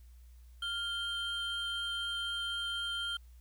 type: tone pair together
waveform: triangle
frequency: 1403 / 3152 Hz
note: F6 / G7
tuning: +8 / +9 cents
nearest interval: octave + major second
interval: 1401 cents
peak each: -37 / -34 dBFS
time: 0.62-3.17 s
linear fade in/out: 5 ms
effects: added 60 Hz sine -52 dBFS peak until 3.4 s + white hiss -71 dBFS RMS until 3.4 s